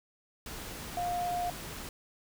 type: tone in noise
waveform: sine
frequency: 707 Hz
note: F5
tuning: 21 cents sharp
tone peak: -30 dBFS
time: 0.97-1.5 s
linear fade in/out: 2 ms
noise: pink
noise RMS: -42 dBFS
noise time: 0.46-1.89 s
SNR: +9 dB
effects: none